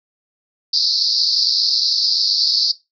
white band-pass noise, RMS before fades -17 dBFS, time 0.73-2.72 s, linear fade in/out 10 ms, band 4200 to 5100 Hz, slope 96 dB/octave, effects noise-tail reverb RT60 0.2 s tail -17 dB re dry

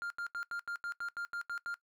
triangle tone bursts, 1400 Hz, F6, 4 cents sharp, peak -34 dBFS, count 11, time 0.02-1.742 s, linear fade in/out 0 ms, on 82 ms, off 82 ms, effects noise-tail reverb RT60 0.1 s tail -18 dB re dry

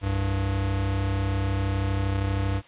square tone pair together, 65.41 / 98 Hz, C2 / G2, 0 / 0 cents, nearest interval perfect fifth, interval 700 cents, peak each -30 / -25 dBFS, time 0.01-2.62 s, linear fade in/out 50 ms, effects white hiss -52 dBFS RMS until 2.67 s + resampled to 8000 Hz

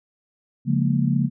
sine chord, Bb minor seventh, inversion first, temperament just, 139.85 / 174.81 / 209.8 / 233.1 Hz, Db3 / F3 / Ab3 / Bb3, +16 / +2 / +18 / 0 cents, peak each -21 / -24 / -26 / -23 dBFS, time 0.65-1.3 s, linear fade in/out 50 ms, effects none

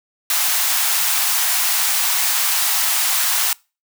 white high-pass noise, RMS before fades -18 dBFS, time 0.3-3.53 s, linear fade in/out 2 ms, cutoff 700 Hz, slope 48 dB/octave, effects noise-tail reverb RT60 0.3 s tail -25 dB re dry

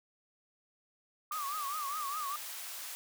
sine tone with vibrato, 1174 Hz, D6, 1 cent flat, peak -35 dBFS, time 1.31-2.36 s, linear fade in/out 2 ms, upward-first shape triangle, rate 4.9 Hz, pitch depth 150 cents each way
white high-pass noise, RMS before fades -43 dBFS, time 1.32-2.95 s, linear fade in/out 0 ms, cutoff 710 Hz, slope 12 dB/octave
effects none

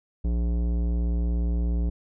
sine tone with tanh clipping, 58.5 Hz, A#1, 7 cents sharp, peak -24 dBFS, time 0.24-1.9 s, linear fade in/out 10 ms, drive 15 dB, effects none

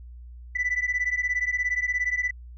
sine beating tone pair, 1975.5 / 1992.5 Hz, B6 / B6, 0 / +15 cents, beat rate 17 Hz, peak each -25 dBFS, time 0.55-2.31 s, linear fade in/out 10 ms, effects tanh soft clip ceiling -19 dBFS + added 60 Hz sine -40 dBFS peak until 2.57 s

